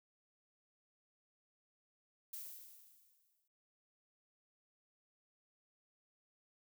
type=noise with exponential decay; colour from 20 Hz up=violet; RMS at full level=-45 dBFS; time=2.33-3.48 s; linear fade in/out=5 ms; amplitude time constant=250 ms; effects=none